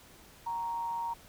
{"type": "tone with amplitude modulation", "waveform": "sine", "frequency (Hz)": 932.3, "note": "A#5", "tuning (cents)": 0, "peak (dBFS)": -30, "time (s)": [0.46, 1.14], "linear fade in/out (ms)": 10, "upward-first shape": "sine", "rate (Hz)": 170, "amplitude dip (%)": 40, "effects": ["pink hiss -56 dBFS RMS until 1.28 s"]}